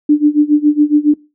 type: tone with tremolo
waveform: sine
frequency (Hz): 296.9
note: D4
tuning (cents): +19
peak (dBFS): -4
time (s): 0.09-1.14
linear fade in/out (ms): 5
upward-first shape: sine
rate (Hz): 7.2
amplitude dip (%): 90
effects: noise-tail reverb RT60 0.3 s tail -23 dB re dry